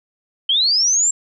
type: linear sweep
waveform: sine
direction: up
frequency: 3048 to 7540 Hz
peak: -13 dBFS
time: 0.49-1.11 s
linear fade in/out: 5 ms
effects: none